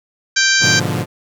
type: harmonic tone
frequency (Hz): 784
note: G5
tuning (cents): 0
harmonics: 2 / 3 / 4 / 5 / 6 / 7 / 8 / 9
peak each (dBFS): -14 / -22 / -23 / -22 / -19 / -23 / -20 / -25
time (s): 0.36-0.8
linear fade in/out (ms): 10
type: chord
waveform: sawtooth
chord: G# diminished seventh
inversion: none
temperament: equal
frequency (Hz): 103.83 / 123.47 / 146.83 / 174.61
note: G#2 / B2 / D3 / F3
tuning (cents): 0 / 0 / 0 / 0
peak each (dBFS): -19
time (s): 0.6-1.06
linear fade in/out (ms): 50
effects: none